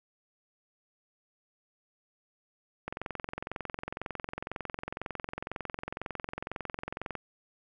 click train, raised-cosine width 0.5 ms, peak -20 dBFS, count 95, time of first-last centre 2.88-7.153 s, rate 22 Hz, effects none

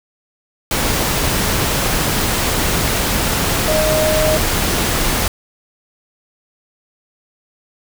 sine tone in noise, 621 Hz, D#5, 3 cents flat, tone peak -15 dBFS, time 3.68-4.37 s, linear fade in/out 2 ms, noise pink, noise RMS -17 dBFS, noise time 0.71-5.28 s, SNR -1 dB, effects none

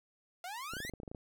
sawtooth exponential sweep, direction up, 687 to 2100 Hz, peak -37 dBFS, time 0.44-0.9 s, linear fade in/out 2 ms
clicks, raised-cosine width 2 ms, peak -31 dBFS, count 11, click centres 0.736 / 0.768 / 0.803 / 0.85 / 0.896 / 0.937 / 1.001 / 1.033 / 1.078 / 1.115 / 1.148 s
effects none

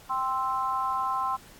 sine chord, C major, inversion second, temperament equal, 784 / 1046.5 / 1318.5 Hz, G5 / C6 / E6, 0 / 0 / 0 cents, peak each -32 / -27 / -33 dBFS, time 0.09-1.37 s, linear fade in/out 20 ms, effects pink hiss -52 dBFS RMS until 1.59 s + AAC 64 kbps

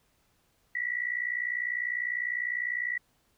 sine tone with amplitude modulation, 1947 Hz, B6, 25 cents flat, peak -25 dBFS, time 0.75-2.98 s, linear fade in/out 5 ms, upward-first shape sine, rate 60 Hz, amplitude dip 85%, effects pink hiss -70 dBFS RMS until 3.37 s

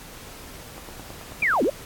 click train, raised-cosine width 1 ms, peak -26 dBFS, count 9, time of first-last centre 0.78-1.646 s, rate 9.24 Hz
sine linear two-way sweep, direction down then up, 2479 to 220 to 612 Hz, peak -18 dBFS, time 1.42-1.7 s, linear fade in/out 5 ms, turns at 1.63 s
effects pink hiss -42 dBFS RMS until 1.85 s + AAC 64 kbps

